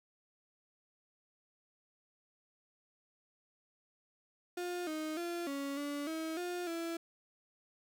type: tone with pitch steps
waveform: 35% pulse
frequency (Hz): 354.5 / 311.1 / 344.6 / 279 / 287.9 / 320.6 / 354.5 / 333.8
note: F4 / D#4 / F4 / C#4 / D4 / E4 / F4 / E4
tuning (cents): +26 / 0 / -23 / +11 / -34 / -48 / +26 / +22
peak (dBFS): -35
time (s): 4.57-6.97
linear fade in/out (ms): 5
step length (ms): 300
effects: none